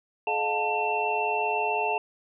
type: tone cluster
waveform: sine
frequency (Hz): 428.6 / 617 / 713 / 885 / 2697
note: A4 / D#5 / F5 / A5 / E7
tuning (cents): -45 / -15 / +36 / +10 / +39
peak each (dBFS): -31 / -37 / -30 / -28 / -30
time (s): 0.27-1.98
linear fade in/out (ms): 2
effects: none